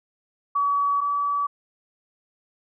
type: tone pair in turn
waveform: sine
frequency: 1137 / 1146.2 Hz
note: C#6 / D6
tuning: +44 / -42 cents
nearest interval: unison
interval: 14 cents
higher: second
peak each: -19 / -21 dBFS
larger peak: first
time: 0.55-1.01 / 1.01-1.47 s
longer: neither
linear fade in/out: 10 ms
effects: none